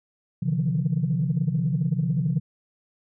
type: tone cluster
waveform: sine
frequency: 131.4 / 149.3 / 160.6 / 176.5 Hz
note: C3 / D3 / E3 / F3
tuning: +8 / +29 / -45 / +19 cents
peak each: -26 dBFS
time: 0.42-2.4 s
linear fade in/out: 10 ms
effects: tanh soft clip ceiling -14 dBFS